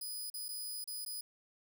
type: tone with dropouts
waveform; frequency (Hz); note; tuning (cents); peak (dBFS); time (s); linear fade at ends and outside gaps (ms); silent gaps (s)
10% pulse; 4978; D#8; 0; -33; 0.01-1.21; 5; 0.301-0.34 / 0.484-0.488 / 0.842-0.875 / 1.05-1.061
effects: none